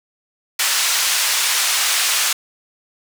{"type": "band-pass noise", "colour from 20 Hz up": "white", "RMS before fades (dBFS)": -18, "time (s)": [0.59, 2.33], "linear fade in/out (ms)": 5, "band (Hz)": [1100, 8200], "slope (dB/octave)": 12, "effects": []}